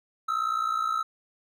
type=ring-modulated tone; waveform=triangle; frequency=1305 Hz; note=E6; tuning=18 cents flat; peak=-20 dBFS; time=0.28-1.03 s; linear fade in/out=10 ms; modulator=29.8 Hz; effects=none